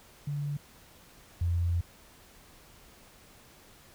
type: tone pair in turn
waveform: sine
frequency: 144.7 / 86.04 Hz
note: D3 / F2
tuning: -25 / -25 cents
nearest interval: major sixth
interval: 900 cents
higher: first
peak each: -30 / -25 dBFS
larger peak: second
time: 0.27-0.57 / 1.41-1.81 s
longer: second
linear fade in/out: 5 ms
effects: pink hiss -56 dBFS RMS until 3.94 s